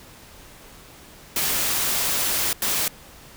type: noise bursts at uneven times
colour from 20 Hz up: white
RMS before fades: -23 dBFS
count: 2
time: 1.36-2.53 / 2.62-2.88 s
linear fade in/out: 2 ms
effects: pink hiss -46 dBFS RMS until 3.36 s